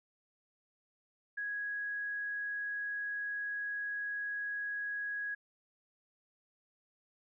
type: tone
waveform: sine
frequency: 1661.2 Hz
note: G#6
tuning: in tune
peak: -35 dBFS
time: 1.37-5.35 s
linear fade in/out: 10 ms
effects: none